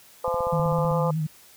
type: harmonic tone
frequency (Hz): 171.4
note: F3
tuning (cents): -32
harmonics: 3 / 4 / 5 / 6 / 7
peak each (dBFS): -25 / -35 / -30 / -32 / -32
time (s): 0.24-1.11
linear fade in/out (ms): 5
type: click train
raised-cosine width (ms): 5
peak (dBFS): -26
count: 11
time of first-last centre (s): 0.28-0.913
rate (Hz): 15.8
type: tone with vibrato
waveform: sine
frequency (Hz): 156.9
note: D#3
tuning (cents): +15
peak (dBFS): -23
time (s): 0.52-1.27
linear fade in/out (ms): 10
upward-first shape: sine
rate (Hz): 9.5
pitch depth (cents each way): 48
effects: white hiss -52 dBFS RMS until 1.56 s